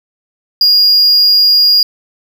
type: tone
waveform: triangle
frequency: 4849 Hz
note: D#8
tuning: 45 cents flat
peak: -4 dBFS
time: 0.61-1.83 s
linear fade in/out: 2 ms
effects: 7-bit